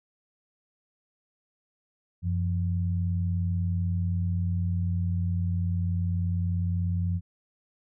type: tone pair together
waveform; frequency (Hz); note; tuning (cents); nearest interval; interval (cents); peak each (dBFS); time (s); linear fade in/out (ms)
sine; 91.6 / 171.82; F#2 / F3; -17 / -28; major seventh; 1089; -25 / -31; 2.22-7.21; 50
effects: none